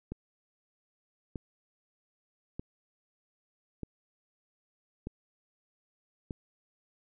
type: click train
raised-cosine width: 3 ms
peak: -24 dBFS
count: 6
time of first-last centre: 0.12-6.308 s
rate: 0.808 Hz
effects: none